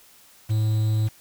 triangle tone with quantisation, 108.6 Hz, A2, 22 cents flat, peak -17 dBFS, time 0.49-1.09 s, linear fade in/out 20 ms, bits 7, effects white hiss -53 dBFS RMS until 1.2 s

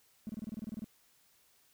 triangle tone bursts, 216.8 Hz, A3, 25 cents flat, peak -33 dBFS, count 12, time 0.27-0.843 s, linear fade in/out 0 ms, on 23 ms, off 27 ms, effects tanh soft clip ceiling -33 dBFS + white hiss -68 dBFS RMS until 1.73 s

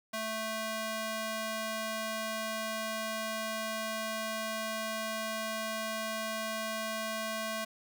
square tone with high-pass filter, 220 Hz, A3, in tune, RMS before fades -36 dBFS, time 0.13-7.65 s, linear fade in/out 10 ms, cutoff 570 Hz, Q 0.64, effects none

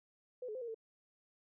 sine tone with pitch steps, 500 / 427.7 / 514 / 471 / 447.3 Hz, B4 / A4 / C5 / A#4 / A4, +21 / -49 / -31 / +18 / +28 cents, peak -40 dBFS, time 0.42-0.745 s, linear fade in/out 5 ms, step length 65 ms, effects none

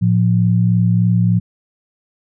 sine tone pair together, 112.79 / 176.1 Hz, A2 / F3, +43 / +15 cents, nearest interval minor sixth, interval 772 cents, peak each -13 / -14 dBFS, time 0.01-1.4 s, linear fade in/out 20 ms, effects none

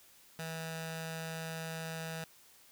15% pulse tone with notch filter, 162.4 Hz, E3, 26 cents flat, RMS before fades -41 dBFS, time 0.39-2.24 s, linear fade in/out 2 ms, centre 330 Hz, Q 0.59, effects white hiss -61 dBFS RMS until 2.71 s

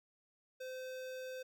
square tone with notch filter, 515 Hz, C5, 28 cents flat, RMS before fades -45 dBFS, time 0.6-1.43 s, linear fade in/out 10 ms, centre 10000 Hz, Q 1.5, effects none

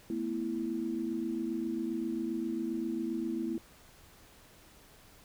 sine chord, A suspended second, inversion none, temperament just, 220 / 247.5 / 330 Hz, A3 / B3 / E4, 0 / +4 / +2 cents, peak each -38 / -37 / -34 dBFS, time 0.1-3.58 s, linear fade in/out 2 ms, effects pink hiss -58 dBFS RMS until 5.24 s

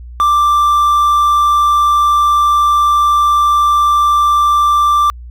triangle tone with quantisation, 1178 Hz, D6, 5 cents sharp, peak -6 dBFS, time 0.2-5.1 s, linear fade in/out 0 ms, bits 6, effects added 60 Hz sine -28 dBFS peak until 5.3 s

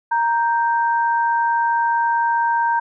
sine tone pair together, 932.3 / 1566 Hz, A#5 / G6, 0 / -2 cents, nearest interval major sixth, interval 898 cents, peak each -16 / -23 dBFS, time 0.11-2.8 s, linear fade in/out 10 ms, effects none

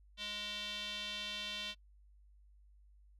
square tone with band-pass filter, 207.7 Hz, G#3, in tune, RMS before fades -42 dBFS, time 0.17-1.75 s, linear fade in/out 50 ms, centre 3400 Hz, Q 4.4, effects noise-tail reverb RT60 0.1 s tail -24 dB re dry + added 50 Hz sine -60 dBFS peak until 3.19 s

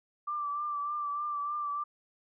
sine tone with vibrato, 1174.7 Hz, D6, in tune, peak -31 dBFS, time 0.27-1.84 s, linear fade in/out 10 ms, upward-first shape triangle, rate 3.3 Hz, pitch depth 38 cents each way, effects none

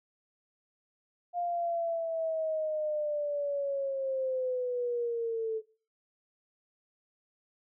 sine linear sweep, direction down, 705 to 437.6 Hz, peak -29 dBFS, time 1.33-5.62 s, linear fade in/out 50 ms, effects noise-tail reverb RT60 0.4 s tail -20 dB re dry

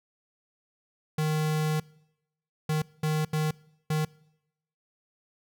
square tone bursts at uneven times, 154.6 Hz, D#3, 11 cents flat, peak -25 dBFS, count 5, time 1.18-1.8 / 2.69-2.82 / 3.03-3.25 / 3.33-3.51 / 3.9-4.05 s, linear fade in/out 5 ms, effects noise-tail reverb RT60 0.8 s tail -23 dB re dry

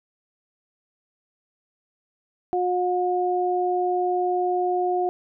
sine tone pair together, 360 / 720 Hz, F#4 / F#5, -47 / -47 cents, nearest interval octave, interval 1200 cents, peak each -23 dBFS, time 2.53-5.09 s, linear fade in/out 0 ms, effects none

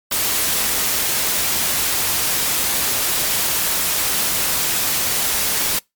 white noise, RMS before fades -19 dBFS, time 0.11-5.79 s, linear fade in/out 5 ms, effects noise-tail reverb RT60 0.2 s tail -26 dB re dry + MP3 96 kbps

